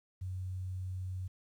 sine tone with quantisation, 92.7 Hz, F#2, 4 cents sharp, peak -36 dBFS, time 0.21-1.28 s, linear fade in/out 10 ms, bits 11, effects none

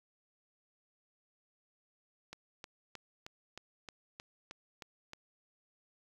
click train, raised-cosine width 0.2 ms, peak -28 dBFS, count 10, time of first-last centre 2.33-5.134 s, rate 3.21 Hz, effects 9-bit

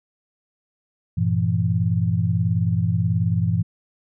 sine chord, E diminished, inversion first, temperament equal with one note detuned, 98 / 116.54 / 167.21 Hz, G2 / Bb2 / E3, 0 / 0 / +25 cents, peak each -22 dBFS, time 1.17-3.63 s, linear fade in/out 10 ms, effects none

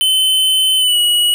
square tone with pitch glide, 3054 to 2918 Hz, G7 to F#7, -46 to -25 cents, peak -11 dBFS, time 0.01-1.34 s, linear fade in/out 0 ms, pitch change -79 cents, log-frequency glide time 0.78-0.98 s, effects none

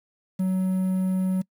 triangle tone with quantisation, 186.9 Hz, F#3, 18 cents sharp, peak -19 dBFS, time 0.39-1.42 s, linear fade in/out 10 ms, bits 8, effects noise-tail reverb RT60 0.1 s tail -24 dB re dry

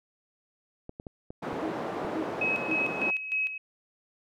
clicks, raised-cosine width 2 ms, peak -26 dBFS, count 6, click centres 0.894 / 0.999 / 1.068 / 1.305 / 1.531 / 2.049 s
white band-pass noise, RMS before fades -34 dBFS, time 1.42-3.11 s, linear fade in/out 10 ms, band 210 to 680 Hz, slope 12 dB/octave
sine tone bursts, 317.2 Hz, D#4, 33 cents sharp, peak -30 dBFS, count 3, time 1.62-2.764 s, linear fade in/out 10 ms, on 88 ms, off 440 ms
sine tone with tremolo, 2556 Hz, D#7, 46 cents sharp, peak -25 dBFS, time 2.41-3.58 s, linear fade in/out 5 ms, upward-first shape square, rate 3.3 Hz, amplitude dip 65%
effects none

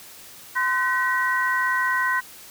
sine tone cluster, 1029 / 1515 / 1914 Hz, C6 / F#6 / A#6, -29 / +40 / +45 cents, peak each -24 / -24 / -24 dBFS, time 0.55-2.21 s, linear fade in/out 20 ms, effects white hiss -44 dBFS RMS until 2.5 s

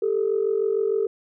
sine tone pair together, 397.9 / 444.5 Hz, G4 / A4, +26 / +18 cents, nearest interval major second, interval 192 cents, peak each -22 dBFS, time 0.02-1.07 s, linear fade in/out 5 ms, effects tanh soft clip ceiling -13 dBFS

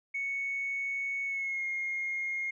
sine tone with pitch glide, 2217 to 2140 Hz, C#7 to C7, 0 to +38 cents, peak -30 dBFS, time 0.14-2.51 s, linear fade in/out 10 ms, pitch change -62 cents, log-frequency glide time 1.25-1.65 s, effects tanh soft clip ceiling -26 dBFS

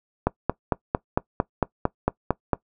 click train, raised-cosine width 1 ms, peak -5 dBFS, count 11, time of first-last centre 0.27-2.532 s, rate 4.42 Hz, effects noise-tail reverb RT60 0.1 s tail -21 dB re dry

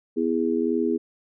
sine chord, E major, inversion second, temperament just, 247.2 / 329.6 / 412 Hz, B3 / E4 / G#4, +2 / 0 / -14 cents, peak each -25 dBFS, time 0.16-0.98 s, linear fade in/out 20 ms, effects none

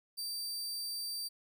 sawtooth tone, 4663 Hz, D8, 13 cents flat, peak -34 dBFS, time 0.17-1.29 s, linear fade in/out 20 ms, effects none

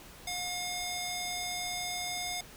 square tone with band-pass filter, 718 Hz, F5, 48 cents sharp, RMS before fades -36 dBFS, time 0.27-2.41 s, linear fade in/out 5 ms, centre 6100 Hz, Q 0.72, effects pink hiss -51 dBFS RMS until 2.56 s

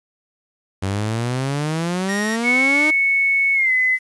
sawtooth exponential sweep, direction up, 93.9 to 311.1 Hz, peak -16 dBFS, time 0.82-2.91 s, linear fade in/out 10 ms
45% pulse tone, 1871 Hz, A#6, 6 cents sharp, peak -24 dBFS, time 2.08-2.37 s, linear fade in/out 20 ms
sine tone with pitch glide, 2209 to 2026 Hz, C#7 to B6, -7 to +44 cents, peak -14 dBFS, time 2.43-3.99 s, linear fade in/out 50 ms, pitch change -149 cents, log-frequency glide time 3.54-3.72 s
effects resampled to 24000 Hz + 8-bit

